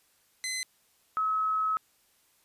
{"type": "tone pair in turn", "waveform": ["15% pulse", "sine"], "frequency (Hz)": [2040, 1285.1], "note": ["C7", "E6"], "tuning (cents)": [-44, -44], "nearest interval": "minor sixth", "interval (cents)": 800, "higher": "first", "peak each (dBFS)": -25, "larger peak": "neither", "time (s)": [[0.44, 0.63], [1.17, 1.77]], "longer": "second", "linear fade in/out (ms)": 0, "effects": ["white hiss -67 dBFS RMS until 2.44 s", "resampled to 32000 Hz"]}